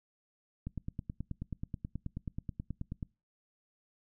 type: click train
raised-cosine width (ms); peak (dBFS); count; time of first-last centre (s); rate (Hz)
5; -25; 23; 0.67-3.028; 9.33
effects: noise-tail reverb RT60 0.3 s tail -25 dB re dry